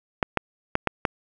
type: clicks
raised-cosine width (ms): 0.5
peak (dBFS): -5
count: 5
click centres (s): 0.228 / 0.373 / 0.754 / 0.873 / 1.052
effects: none